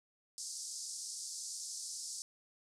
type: band-pass noise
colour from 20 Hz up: pink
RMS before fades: -44 dBFS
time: 0.38-2.22 s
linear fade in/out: 0 ms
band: 4800 to 9500 Hz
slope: 48 dB/octave
effects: none